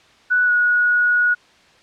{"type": "tone with pitch glide", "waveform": "sine", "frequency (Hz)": [1480, 1456.3], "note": ["F#6", "F#6"], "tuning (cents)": [0, -28], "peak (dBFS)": -13, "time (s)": [0.3, 1.35], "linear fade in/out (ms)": 20, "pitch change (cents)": -28, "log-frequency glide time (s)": [0.45, 0.51], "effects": ["white hiss -51 dBFS RMS until 1.82 s", "low-pass 4000 Hz 12 dB/octave"]}